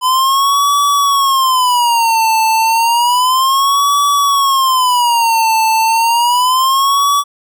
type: tone with vibrato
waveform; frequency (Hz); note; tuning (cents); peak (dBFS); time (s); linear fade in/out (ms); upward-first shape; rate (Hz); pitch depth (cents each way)
square; 1007; B5; +33; -10; 0.01-7.24; 50; sine; 0.31; 220
effects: none